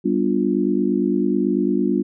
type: chord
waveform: sine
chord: G dominant seventh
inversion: none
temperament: just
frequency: 196 / 245 / 294 / 352.8 Hz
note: G3 / B3 / D4 / F4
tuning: 0 / -14 / +2 / +18 cents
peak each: -22 dBFS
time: 0.04-2.03 s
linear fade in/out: 20 ms
effects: none